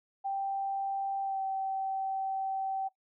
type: tone with pitch glide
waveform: sine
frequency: 784 to 771.9 Hz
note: G5 to G5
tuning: 0 to -27 cents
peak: -30 dBFS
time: 0.24-2.89 s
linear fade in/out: 20 ms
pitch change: -27 cents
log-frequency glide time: 1.22-1.41 s
effects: noise-tail reverb RT60 0.1 s tail -17 dB re dry